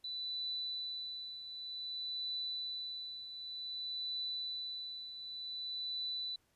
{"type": "tone with tremolo", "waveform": "sine", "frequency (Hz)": 3982, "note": "B7", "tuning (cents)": 14, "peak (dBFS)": -36, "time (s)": [0.04, 6.36], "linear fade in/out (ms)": 5, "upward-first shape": "triangle", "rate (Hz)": 0.54, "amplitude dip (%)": 65, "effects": ["pink hiss -75 dBFS RMS until 6.55 s", "resampled to 32000 Hz"]}